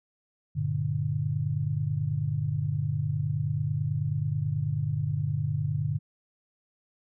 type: chord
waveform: sine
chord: G minor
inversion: none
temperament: just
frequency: 98 / 117.6 / 147 Hz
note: G2 / Bb2 / D3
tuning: 0 / +16 / +2 cents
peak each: -32 / -31 / -28 dBFS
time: 0.55-5.99 s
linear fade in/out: 20 ms
effects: none